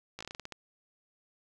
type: slowing click train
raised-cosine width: 0.2 ms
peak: -24 dBFS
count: 10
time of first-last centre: 0.19-0.523 s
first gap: 16 ms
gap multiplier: 1.2
effects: 11-bit